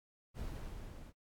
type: noise with level ramp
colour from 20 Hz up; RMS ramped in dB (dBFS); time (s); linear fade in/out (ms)
brown; -41 to -51; 0.34-1.13; 50
effects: AAC 64 kbps